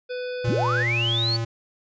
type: harmonic tone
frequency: 498.2 Hz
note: B4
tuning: 15 cents sharp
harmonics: 1 / 3 / 5 / 7 / 9 / 10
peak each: -28 / -38 / -42 / -45 / -47 / -48 dBFS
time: 0.09-0.84 s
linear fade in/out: 20 ms
type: tone with pitch glide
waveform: square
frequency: 117.5 to 114.95 Hz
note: A#2 to A#2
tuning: +14 to -24 cents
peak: -25 dBFS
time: 0.44-1.45 s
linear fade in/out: 10 ms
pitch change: -38 cents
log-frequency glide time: 0.94-1.23 s
type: linear sweep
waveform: sine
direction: up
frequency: 46.25 to 4536 Hz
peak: -22 dBFS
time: 0.47-1.37 s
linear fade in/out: 10 ms
effects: resampled to 16000 Hz